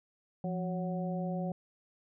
harmonic tone with a mistuned harmonic, 185 Hz, F#3, in tune, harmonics 1 / 2 / 3 / 4, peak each -33 / -44 / -40 / -42 dBFS, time 0.44-1.52 s, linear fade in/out 2 ms, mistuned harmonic 1, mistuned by -100 cents, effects none

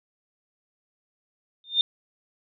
sine tone with exponential growth, 3621 Hz, A7, 49 cents sharp, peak -13 dBFS, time 1.64-1.81 s, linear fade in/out 1 ms, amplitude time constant 35 ms, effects none

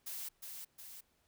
blue noise with echo, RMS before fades -43 dBFS, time 0.06-0.29 s, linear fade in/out 10 ms, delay 360 ms, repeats 2, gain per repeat -4 dB, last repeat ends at 1.01 s, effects pink hiss -75 dBFS RMS until 1.27 s

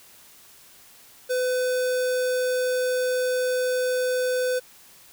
square tone with notch filter, 504 Hz, B4, 35 cents sharp, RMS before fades -24 dBFS, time 1.29-4.6 s, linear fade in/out 20 ms, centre 2800 Hz, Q 1.9, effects white hiss -51 dBFS RMS until 5.12 s

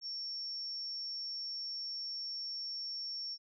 sine tone, 5470 Hz, F8, 37 cents flat, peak -38 dBFS, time 0.01-3.38 s, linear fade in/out 50 ms, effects none

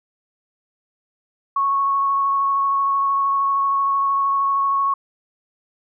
sine tone with vibrato, 1104 Hz, C#6, 7 cents flat, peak -16 dBFS, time 1.56-4.94 s, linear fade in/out 5 ms, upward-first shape sine, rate 13 Hz, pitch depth 10 cents each way, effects none

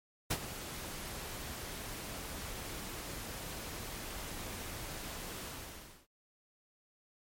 pink noise with ADSR envelope, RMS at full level -31 dBFS, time 0.3-6.07 s, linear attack 12 ms, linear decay 58 ms, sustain -12 dB, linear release 620 ms, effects MP3 64 kbps

